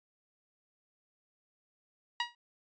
15% pulse tone with exponential decay, 956 Hz, A#5, 43 cents sharp, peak -20 dBFS, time 2.2-2.35 s, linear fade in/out 2 ms, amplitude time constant 31 ms, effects resampled to 16000 Hz

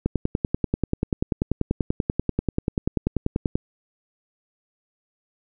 click train, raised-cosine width 3 ms, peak -8 dBFS, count 37, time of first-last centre 0.06-3.555 s, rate 10.3 Hz, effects none

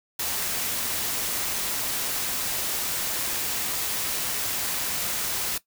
white noise, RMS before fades -28 dBFS, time 0.19-5.58 s, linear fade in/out 5 ms, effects noise-tail reverb RT60 0.1 s tail -17 dB re dry

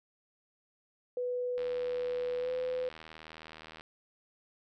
sine tone with pitch glide, 494.4 to 505.7 Hz, B4 to B4, +2 to +41 cents, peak -31 dBFS, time 1.17-2.89 s, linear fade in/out 2 ms, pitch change +39 cents, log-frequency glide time 2.4-2.5 s
click train, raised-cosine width 0.3 ms, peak -31 dBFS, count 178, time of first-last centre 1.58-3.809 s, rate 79.4 Hz
effects none

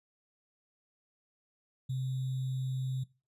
sine tone with sample-and-hold, 130.4 Hz, C3, 5 cents flat, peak -31 dBFS, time 1.89-3.04 s, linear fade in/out 10 ms, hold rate 3675 Hz, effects noise-tail reverb RT60 0.3 s tail -20 dB re dry + resampled to 32000 Hz

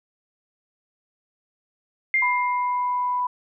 sine tone with exponential decay, 2108 Hz, C7, 12 cents sharp, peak -16 dBFS, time 2.14-3.2 s, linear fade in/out 1 ms, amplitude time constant 230 ms
sine tone, 990 Hz, B5, 4 cents sharp, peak -21 dBFS, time 2.22-3.27 s, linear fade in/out 5 ms
effects none

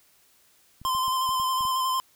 clicks, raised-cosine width 5 ms, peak -33 dBFS, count 8, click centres 0.816 / 0.853 / 0.95 / 1.081 / 1.291 / 1.399 / 1.608 / 1.652 s
square tone with vibrato, 1038 Hz, C6, 14 cents flat, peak -24 dBFS, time 0.85-2 s, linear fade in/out 0 ms, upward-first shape square, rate 11 Hz, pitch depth 19 cents each way
effects white hiss -61 dBFS RMS until 2.15 s

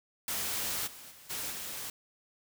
white noise with level steps, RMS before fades -34 / -49 / -54 / -37 / -40 dBFS, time 0.28-1.9 s, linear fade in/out 2 ms, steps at 0.86 / 1.1 / 1.29 / 1.5 s, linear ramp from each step 20 ms, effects none

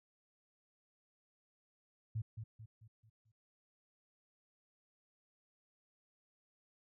sine tone with echo, 110.3 Hz, A2, 5 cents sharp, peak -35 dBFS, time 2.15-2.22 s, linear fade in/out 10 ms, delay 220 ms, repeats 5, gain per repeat -7 dB, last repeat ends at 3.32 s, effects none

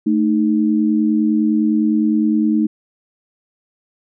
sine tone pair together, 220 / 309.8 Hz, A3 / D#4, 0 / -7 cents, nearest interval tritone, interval 593 cents, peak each -15 / -16 dBFS, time 0.06-2.67 s, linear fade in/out 10 ms, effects none

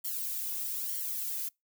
violet noise with flanger, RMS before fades -35 dBFS, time 0.04-1.49 s, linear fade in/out 10 ms, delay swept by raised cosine 0.78 to 2.18 ms, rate 1.1 Hz, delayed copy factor -0.95, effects noise-tail reverb RT60 0.2 s tail -26 dB re dry

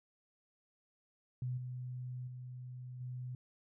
sine tone with level steps, 125.6 Hz, B2, 30 cents sharp, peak -35 / -40 / -44 / -40 dBFS, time 1.42-3.35 s, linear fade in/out 2 ms, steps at 1.57 / 2.27 / 3 s, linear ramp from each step 10 ms, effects none

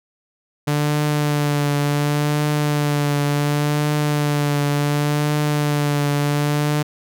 sawtooth tone with vibrato, 146.83 Hz, D3, in tune, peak -13 dBFS, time 0.67-6.83 s, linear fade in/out 10 ms, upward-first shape triangle, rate 0.69 Hz, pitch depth 31 cents each way, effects none

